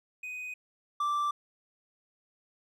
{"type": "tone pair in turn", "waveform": "triangle", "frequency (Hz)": [2498, 1172.8], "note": ["D#7", "D6"], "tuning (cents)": [6, -3], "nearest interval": "octave + minor second", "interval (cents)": 1309, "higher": "first", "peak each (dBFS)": [-35, -25], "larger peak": "second", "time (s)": [[0.23, 0.54], [1, 1.31]], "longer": "neither", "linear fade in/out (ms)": 5, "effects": []}